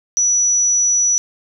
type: tone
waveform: sine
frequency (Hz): 5900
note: F#8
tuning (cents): -6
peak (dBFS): -12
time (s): 0.17-1.18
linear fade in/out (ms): 0
effects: none